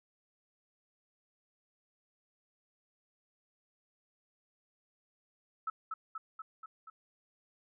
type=tone with echo; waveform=sine; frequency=1305 Hz; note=E6; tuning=18 cents flat; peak=-32 dBFS; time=5.67-5.7 s; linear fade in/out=5 ms; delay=240 ms; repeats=5; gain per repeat=-3 dB; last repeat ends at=6.9 s; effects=none